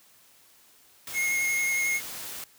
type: noise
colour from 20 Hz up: white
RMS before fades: -38 dBFS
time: 1.07-2.44 s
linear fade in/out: 2 ms
type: tone with vibrato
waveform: square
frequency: 2156 Hz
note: C#7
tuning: 49 cents flat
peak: -25 dBFS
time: 1.13-2.01 s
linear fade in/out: 50 ms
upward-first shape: sine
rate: 11 Hz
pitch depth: 13 cents each way
effects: white hiss -58 dBFS RMS until 2.58 s + high-pass 60 Hz 12 dB/octave